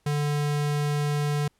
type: tone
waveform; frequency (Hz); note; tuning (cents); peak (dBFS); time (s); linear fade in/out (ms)
square; 146.83; D3; 0; -24; 0.06-1.48; 5
effects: pink hiss -69 dBFS RMS until 1.59 s + low-pass 12000 Hz 12 dB/octave